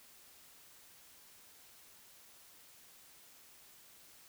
silence, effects white hiss -60 dBFS RMS until 4.28 s

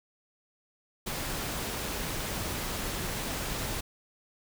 pink noise, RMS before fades -34 dBFS, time 1.06-3.81 s, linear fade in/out 10 ms, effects none

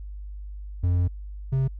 triangle tone pair in turn, 88.7 / 132.9 Hz, F2 / C3, +27 / +27 cents, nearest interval perfect fifth, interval 700 cents, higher second, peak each -17 / -18 dBFS, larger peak first, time 0.83-1.08 / 1.52-1.68 s, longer first, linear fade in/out 10 ms, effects added 50 Hz sine -34 dBFS peak until 1.79 s

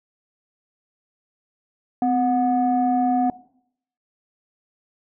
sine tone pair together, 255.2 / 731 Hz, C4 / F#5, -43 / -21 cents, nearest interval octave + tritone, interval 1822 cents, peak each -19 dBFS, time 2.02-3.3 s, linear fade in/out 2 ms, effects noise-tail reverb RT60 0.7 s tail -20 dB re dry + tanh soft clip ceiling -11 dBFS

